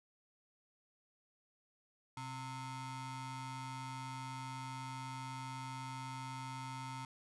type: ring-modulated tone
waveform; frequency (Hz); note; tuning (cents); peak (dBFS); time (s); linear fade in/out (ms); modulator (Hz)
35% pulse; 392; G4; 0; -38; 2.17-7.05; 2; 520
effects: resampled to 24000 Hz + 13-bit